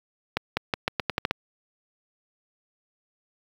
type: accelerating click train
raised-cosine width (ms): 0.3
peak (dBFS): -7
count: 9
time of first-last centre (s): 0.37-1.31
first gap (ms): 200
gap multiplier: 0.84
effects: high-pass 60 Hz 12 dB/octave + 7-bit